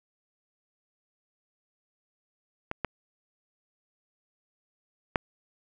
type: clicks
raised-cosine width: 0.5 ms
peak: -16 / -13 / -8 dBFS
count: 3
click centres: 2.714 / 2.847 / 5.158 s
effects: none